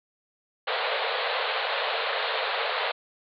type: band-pass noise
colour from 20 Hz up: pink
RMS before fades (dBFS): -28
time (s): 0.67-2.92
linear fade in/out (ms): 10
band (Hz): 440 to 4300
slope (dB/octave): 96
effects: none